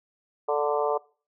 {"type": "harmonic tone with a mistuned harmonic", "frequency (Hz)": 146.83, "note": "D3", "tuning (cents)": 0, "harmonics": [3, 4, 5, 6, 7, 8], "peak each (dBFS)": [-26, -28, -30, -32, -33, -34], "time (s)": [0.48, 0.98], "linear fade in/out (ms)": 10, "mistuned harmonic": 6, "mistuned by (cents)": 19, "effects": ["noise-tail reverb RT60 0.4 s tail -23 dB re dry"]}